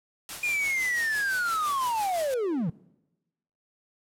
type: noise with tremolo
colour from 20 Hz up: white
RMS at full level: -36 dBFS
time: 0.29-2.34 s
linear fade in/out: 0 ms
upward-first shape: sine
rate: 5.9 Hz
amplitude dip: 55%
type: linear sweep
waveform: triangle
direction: down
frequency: 2450 to 140 Hz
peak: -23 dBFS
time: 0.43-2.7 s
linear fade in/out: 5 ms
effects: noise-tail reverb RT60 1.0 s tail -23 dB re dry + low-pass 12000 Hz 12 dB/octave